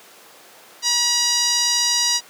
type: tone with band-pass filter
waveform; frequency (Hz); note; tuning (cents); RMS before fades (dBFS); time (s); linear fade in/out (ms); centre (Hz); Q
sawtooth; 961; B5; -48; -19; 0.82-2.21; 50; 5300; 3.5
effects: pink hiss -45 dBFS RMS until 2.29 s + high-pass 400 Hz 12 dB/octave